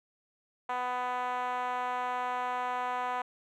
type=tone with band-pass filter; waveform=5% pulse; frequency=249 Hz; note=B3; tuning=14 cents sharp; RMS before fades=-33 dBFS; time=0.69-3.22 s; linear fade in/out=5 ms; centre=870 Hz; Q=3; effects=none